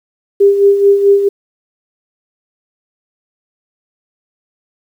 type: tone with tremolo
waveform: sine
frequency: 399.9 Hz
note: G4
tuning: 35 cents sharp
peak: -3 dBFS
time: 0.4-1.29 s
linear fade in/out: 10 ms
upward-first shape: sine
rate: 4.6 Hz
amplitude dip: 60%
effects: 7-bit